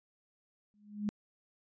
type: tone with exponential growth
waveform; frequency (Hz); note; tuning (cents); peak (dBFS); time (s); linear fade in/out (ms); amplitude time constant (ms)
sine; 207.7; G#3; 0; -28; 0.74-1.09; 0; 74
effects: resampled to 16000 Hz